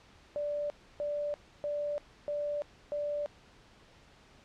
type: tone bursts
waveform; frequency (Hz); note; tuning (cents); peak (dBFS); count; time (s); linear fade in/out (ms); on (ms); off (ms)
sine; 586; D5; -4; -31; 5; 0.36-3.26; 0; 340; 300
effects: pink hiss -59 dBFS RMS until 4.44 s + low-pass 5000 Hz 12 dB/octave